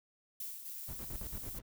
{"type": "noise with exponential decay", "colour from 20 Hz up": "violet", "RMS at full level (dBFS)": -40, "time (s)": [0.4, 1.37], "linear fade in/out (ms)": 5, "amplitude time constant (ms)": 210}
{"type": "noise", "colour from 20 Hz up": "violet", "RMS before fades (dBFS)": -45, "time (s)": [0.65, 1.59], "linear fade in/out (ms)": 5}
{"type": "noise with tremolo", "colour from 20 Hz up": "brown", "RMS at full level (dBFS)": -44, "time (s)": [0.88, 1.62], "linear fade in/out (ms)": 5, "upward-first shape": "square", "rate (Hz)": 9, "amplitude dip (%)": 75}
{"effects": []}